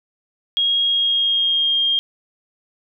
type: tone with pitch glide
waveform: sine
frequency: 3276 to 3218 Hz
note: G#7 to G7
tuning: -24 to +45 cents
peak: -15 dBFS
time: 0.57-1.99 s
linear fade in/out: 0 ms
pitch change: -31 cents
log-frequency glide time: 0.84-1.79 s
effects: none